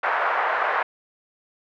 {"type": "band-pass noise", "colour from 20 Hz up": "white", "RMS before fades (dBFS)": -23, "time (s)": [0.03, 0.83], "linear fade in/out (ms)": 5, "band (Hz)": [590, 1600], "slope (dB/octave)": 24, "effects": []}